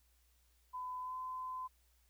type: tone with pitch glide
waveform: sine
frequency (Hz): 1007 to 1022.2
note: B5 to C6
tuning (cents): +33 to -41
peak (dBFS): -40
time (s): 0.73-1.68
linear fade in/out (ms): 20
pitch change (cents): +26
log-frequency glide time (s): 1-1.15
effects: added 60 Hz sine -70 dBFS peak until 2.09 s + white hiss -75 dBFS RMS until 2.09 s